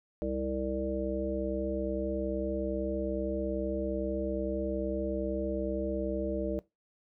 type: harmonic tone with a mistuned harmonic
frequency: 65.4 Hz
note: C2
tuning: in tune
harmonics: 1 / 3 / 5 / 7 / 9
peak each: -38 / -38 / -35 / -36 / -35 dBFS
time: 0.22-6.59 s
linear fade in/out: 0 ms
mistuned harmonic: 3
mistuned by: +21 cents
effects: noise-tail reverb RT60 0.2 s tail -20 dB re dry